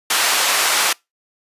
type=band-pass noise; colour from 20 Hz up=pink; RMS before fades=-17 dBFS; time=0.1-0.93 s; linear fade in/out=5 ms; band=950 to 13000 Hz; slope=12 dB/octave; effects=noise-tail reverb RT60 0.2 s tail -25 dB re dry + resampled to 32000 Hz